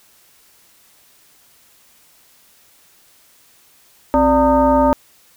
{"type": "tone with frequency modulation", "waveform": "sine", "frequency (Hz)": 587.3, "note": "D5", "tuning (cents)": 0, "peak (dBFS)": -10, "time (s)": [4.14, 4.93], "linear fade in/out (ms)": 0, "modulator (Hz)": 323, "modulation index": 1.4, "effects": ["white hiss -52 dBFS RMS until 5.36 s"]}